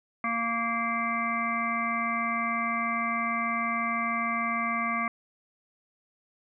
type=harmonic tone; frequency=231.6 Hz; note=A#3; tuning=11 cents flat; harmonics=1 / 3 / 5 / 7 / 9 / 10; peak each=-34 / -36 / -29 / -41 / -32 / -38 dBFS; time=0.24-5.08 s; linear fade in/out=2 ms; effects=none